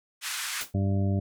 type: band-pass noise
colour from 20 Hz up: pink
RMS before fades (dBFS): -33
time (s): 0.21-0.65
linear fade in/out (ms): 50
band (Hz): 1300 to 12000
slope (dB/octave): 24
type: noise with exponential decay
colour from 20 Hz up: white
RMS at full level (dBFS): -31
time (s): 0.61-0.74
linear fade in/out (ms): 1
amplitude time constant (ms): 28
type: harmonic tone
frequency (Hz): 98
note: G2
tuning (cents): 0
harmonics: 1 / 2 / 3 / 4 / 6 / 7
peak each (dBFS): -24 / -29 / -36 / -39 / -39 / -43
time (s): 0.74-1.2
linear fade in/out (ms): 10
effects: none